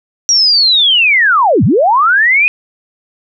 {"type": "linear two-way sweep", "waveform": "sine", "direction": "down then up", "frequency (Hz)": [5740, 86.3, 2531], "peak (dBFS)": -6, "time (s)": [0.29, 2.48], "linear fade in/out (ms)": 0, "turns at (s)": 1.64, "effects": []}